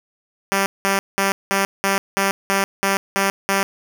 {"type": "tone bursts", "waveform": "5% pulse", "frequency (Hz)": 196, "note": "G3", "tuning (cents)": 0, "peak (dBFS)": -5, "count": 10, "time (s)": [0.52, 3.63], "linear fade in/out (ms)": 0, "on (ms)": 140, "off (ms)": 190, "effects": []}